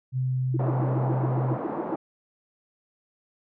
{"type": "tone", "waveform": "sine", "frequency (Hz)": 128.8, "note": "C3", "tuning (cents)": -27, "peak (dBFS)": -23, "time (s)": [0.12, 1.58], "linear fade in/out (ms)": 50}
{"type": "tone bursts", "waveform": "sine", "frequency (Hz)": 327.1, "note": "E4", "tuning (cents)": -13, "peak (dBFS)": -25, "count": 11, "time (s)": [0.54, 1.948], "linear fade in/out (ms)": 5, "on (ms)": 28, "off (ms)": 110}
{"type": "band-pass noise", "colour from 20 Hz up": "white", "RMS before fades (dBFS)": -32, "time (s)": [0.59, 1.96], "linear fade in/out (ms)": 5, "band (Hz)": [150, 910], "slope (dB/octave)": 24}
{"effects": []}